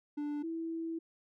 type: tone pair in turn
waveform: triangle / sine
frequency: 293.7 / 328.4 Hz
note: D4 / E4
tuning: 0 / -6 cents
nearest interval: major second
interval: 194 cents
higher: second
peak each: -32 / -35 dBFS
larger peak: first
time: 0.17-0.43 / 0.43-0.99 s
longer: second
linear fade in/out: 10 ms
effects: none